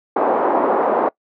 white band-pass noise, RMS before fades -17 dBFS, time 0.16-1.09 s, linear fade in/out 5 ms, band 290 to 940 Hz, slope 24 dB/octave, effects noise-tail reverb RT60 0.1 s tail -23 dB re dry

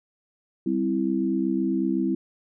sine chord, C major, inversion second, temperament equal, 196 / 261.6 / 329.6 Hz, G3 / C4 / E4, 0 / 0 / 0 cents, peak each -27 / -26 / -25 dBFS, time 0.66-2.15 s, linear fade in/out 5 ms, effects none

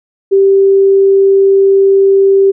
sine tone, 391 Hz, G4, 4 cents flat, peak -4 dBFS, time 0.31-2.52 s, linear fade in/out 20 ms, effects none

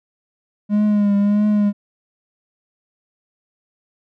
triangle tone with vibrato, 205.9 Hz, G#3, 15 cents flat, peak -11 dBFS, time 0.69-1.73 s, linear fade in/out 50 ms, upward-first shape triangle, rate 1.6 Hz, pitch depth 46 cents each way, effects none

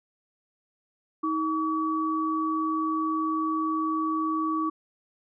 sine tone pair together, 317 / 1138.8 Hz, D#4 / C#6, +32 / +46 cents, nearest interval octave + minor seventh, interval 2214 cents, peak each -27 dBFS, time 1.23-4.7 s, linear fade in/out 10 ms, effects none

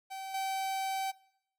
45% pulse tone with level steps, 771 Hz, G5, 29 cents flat, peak -39 / -32 dBFS, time 0.1-1.12 s, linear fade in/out 20 ms, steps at 0.34 s, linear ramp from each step 5 ms, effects noise-tail reverb RT60 0.7 s tail -21 dB re dry

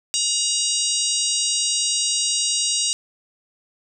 harmonic tone with a mistuned harmonic, 950 Hz, A#5, 33 cents sharp, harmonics 3 / 4 / 5 / 6 / 7 / 8 / 9, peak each -27 / -27 / -27 / -27 / -27 / -27 / -27 dBFS, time 0.14-2.93 s, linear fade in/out 0 ms, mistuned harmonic 8, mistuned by +18 cents, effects none

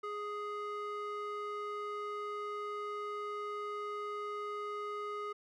square tone with band-pass filter, 415.3 Hz, G#4, in tune, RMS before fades -40 dBFS, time 0.03-5.33 s, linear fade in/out 10 ms, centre 1000 Hz, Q 2.4, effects none

